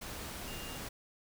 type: tone in noise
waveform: sine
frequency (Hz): 2812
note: F7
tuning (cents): +11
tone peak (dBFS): -49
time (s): 0.47-0.78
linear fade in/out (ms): 10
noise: pink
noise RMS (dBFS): -43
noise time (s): 0.01-0.89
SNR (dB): -9
effects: none